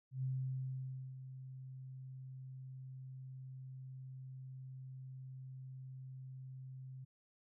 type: tone with ADSR envelope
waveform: sine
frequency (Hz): 130.81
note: C3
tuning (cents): 0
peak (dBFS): -35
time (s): 0.11-7.05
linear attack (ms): 120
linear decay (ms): 920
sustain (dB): -12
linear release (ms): 13
effects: none